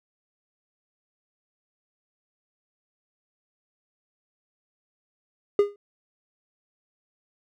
triangle tone with exponential decay, 407.8 Hz, G#4, 32 cents flat, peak -10 dBFS, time 5.59-5.76 s, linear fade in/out 2 ms, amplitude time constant 35 ms, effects none

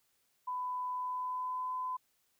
sine tone with pitch glide, 1000 to 1013.4 Hz, B5 to B5, +21 to +44 cents, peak -34 dBFS, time 0.47-1.97 s, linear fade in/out 10 ms, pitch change +23 cents, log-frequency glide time 0.91-1.72 s, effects white hiss -75 dBFS RMS until 2.39 s

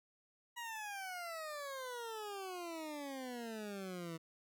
20% pulse exponential sweep, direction down, 967 to 161.1 Hz, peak -38 dBFS, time 0.56-4.18 s, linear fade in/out 20 ms, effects none

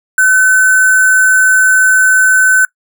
sine tone with sample-and-hold, 1517 Hz, F#6, 43 cents sharp, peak -5 dBFS, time 0.18-2.65 s, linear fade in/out 2 ms, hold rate 8820 Hz, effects noise-tail reverb RT60 0.1 s tail -22 dB re dry

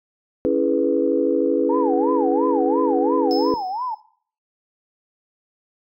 sine chord, C# minor seventh, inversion none, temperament equal with one note detuned, 277.2 / 329.6 / 420.6 / 493.9 Hz, C#4 / E4 / G#4 / B4, 0 / 0 / +22 / 0 cents, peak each -22 / -22 / -21 / -20 dBFS, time 0.45-3.54 s, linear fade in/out 0 ms
sine tone with vibrato, 867 Hz, A5, 26 cents flat, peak -23 dBFS, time 1.69-3.95 s, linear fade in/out 10 ms, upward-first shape sine, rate 2.9 Hz, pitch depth 280 cents each way
triangle tone with exponential decay, 5200 Hz, E8, 24 cents flat, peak -25 dBFS, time 3.31-4 s, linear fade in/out 0 ms, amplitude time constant 150 ms
effects noise-tail reverb RT60 0.5 s tail -17 dB re dry + tanh soft clip ceiling -4 dBFS

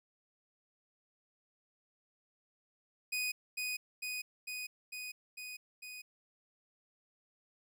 sawtooth tone with echo, 2489 Hz, D#7, in tune, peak -30 dBFS, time 3.12-3.32 s, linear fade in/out 10 ms, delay 450 ms, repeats 6, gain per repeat -2 dB, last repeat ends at 6.02 s, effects none

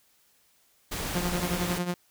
pink noise, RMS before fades -33 dBFS, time 0.91-1.79 s, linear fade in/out 10 ms
sawtooth tone with tremolo, 177 Hz, F3, 23 cents sharp, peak -21 dBFS, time 1.15-1.94 s, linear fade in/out 2 ms, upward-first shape triangle, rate 11 Hz, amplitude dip 75%
effects white hiss -65 dBFS RMS until 2.1 s

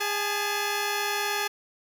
10% pulse tone pair together, 409.2 / 858 Hz, G#4 / A5, -26 / -44 cents, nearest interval octave + minor second, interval 1282 cents, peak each -20 / -21 dBFS, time 0-1.48 s, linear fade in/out 10 ms, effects none

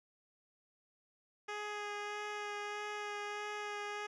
10% pulse tone with vibrato, 415.3 Hz, G#4, in tune, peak -31 dBFS, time 1.48-4.07 s, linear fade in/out 10 ms, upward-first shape sine, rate 1.6 Hz, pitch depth 12 cents each way, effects low-pass 5000 Hz 12 dB/octave

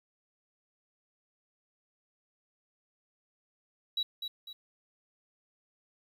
triangle tone with echo, 3893 Hz, B7, 26 cents flat, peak -25 dBFS, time 3.97-4.03 s, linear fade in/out 5 ms, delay 250 ms, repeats 2, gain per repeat -8 dB, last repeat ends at 4.53 s, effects tanh soft clip ceiling -26 dBFS + 11-bit

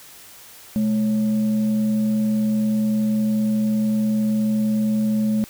sine tone with frequency modulation, 214.4 Hz, A3, 45 cents flat, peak -17 dBFS, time 0.76-5.44 s, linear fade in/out 0 ms, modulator 338 Hz, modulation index 0.27, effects white hiss -44 dBFS RMS until 5.49 s

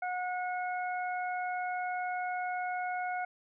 harmonic tone, 727 Hz, F#5, 31 cents flat, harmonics 1 / 2 / 3, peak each -33 / -39 / -43 dBFS, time 0.02-3.25 s, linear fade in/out 5 ms, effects none

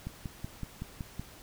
click train, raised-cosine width 5 ms, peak -24 dBFS, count 7, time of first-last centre 0.07-1.196 s, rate 5.33 Hz, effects pink hiss -52 dBFS RMS until 1.42 s

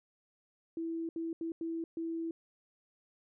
sine tone bursts at uneven times, 329.6 Hz, E4, in tune, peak -34 dBFS, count 5, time 0.77-1.09 / 1.16-1.33 / 1.41-1.52 / 1.61-1.84 / 1.97-2.31 s, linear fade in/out 2 ms, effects none

